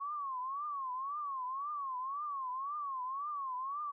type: tone with vibrato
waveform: sine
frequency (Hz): 1097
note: C#6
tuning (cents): -18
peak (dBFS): -36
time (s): 0-3.92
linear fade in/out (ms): 20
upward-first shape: triangle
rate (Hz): 1.9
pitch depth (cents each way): 180
effects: none